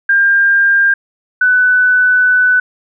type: tone pair in turn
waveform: sine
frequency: 1600 / 1496.7 Hz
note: G6 / F#6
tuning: +35 / +19 cents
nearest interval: minor second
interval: 116 cents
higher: first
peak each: -7 dBFS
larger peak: neither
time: 0.09-0.94 / 1.41-2.6 s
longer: second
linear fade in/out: 5 ms
effects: none

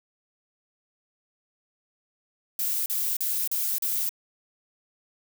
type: noise bursts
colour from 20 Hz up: violet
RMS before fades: -27 dBFS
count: 5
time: 2.59-4.092 s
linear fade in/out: 2 ms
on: 270 ms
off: 38 ms
effects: none

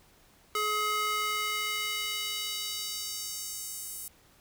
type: tone with high-pass filter sweep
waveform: square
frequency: 423.2 Hz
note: G#4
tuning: 33 cents sharp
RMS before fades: -33 dBFS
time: 0.55-4.08 s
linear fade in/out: 2 ms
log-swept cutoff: 890 to 9800 Hz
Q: 1.4
effects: pink hiss -61 dBFS RMS until 4.4 s

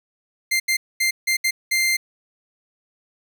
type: tone bursts at uneven times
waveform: sawtooth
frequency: 2093 Hz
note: C7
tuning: in tune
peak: -14 dBFS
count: 6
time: 0.51-0.6 / 0.68-0.77 / 1-1.11 / 1.27-1.37 / 1.44-1.51 / 1.71-1.97 s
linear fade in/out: 10 ms
effects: none

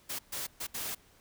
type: noise bursts at uneven times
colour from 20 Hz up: white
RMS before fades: -37 dBFS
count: 4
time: 0.09-0.19 / 0.32-0.47 / 0.6-0.67 / 0.74-0.95 s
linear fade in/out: 10 ms
effects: pink hiss -62 dBFS RMS until 1.2 s

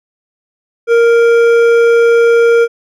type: tone with hard clipping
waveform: sine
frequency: 466.2 Hz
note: A#4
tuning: in tune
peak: -7 dBFS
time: 0.87-2.68 s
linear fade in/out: 50 ms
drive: 9 dB
effects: none

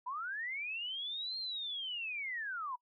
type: linear two-way sweep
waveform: sine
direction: up then down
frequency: 952 to 4235 to 952 Hz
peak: -37 dBFS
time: 0.06-2.76 s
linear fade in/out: 10 ms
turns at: 1.38 s
effects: noise-tail reverb RT60 0.1 s tail -24 dB re dry

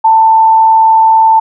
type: tone with frequency modulation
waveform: sine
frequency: 889 Hz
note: A5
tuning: 18 cents sharp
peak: -3 dBFS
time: 0.04-1.4 s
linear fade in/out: 10 ms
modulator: 79.9 Hz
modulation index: 0.2
effects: none

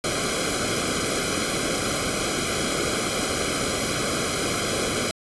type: noise with comb filter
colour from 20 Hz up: pink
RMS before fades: -25 dBFS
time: 0.04-5.11 s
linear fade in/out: 0 ms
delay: 1.1 ms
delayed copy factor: -0.9
effects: resampled to 24000 Hz

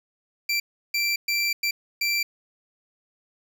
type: tone bursts at uneven times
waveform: 25% pulse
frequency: 2349 Hz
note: D7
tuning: in tune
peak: -18 dBFS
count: 5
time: 0.49-0.6 / 0.94-1.16 / 1.28-1.53 / 1.63-1.71 / 2.01-2.23 s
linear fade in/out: 5 ms
effects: none

